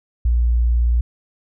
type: tone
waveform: sine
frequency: 59.1 Hz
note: A#1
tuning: 24 cents sharp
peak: -13 dBFS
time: 0.25-1.01 s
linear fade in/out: 5 ms
effects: none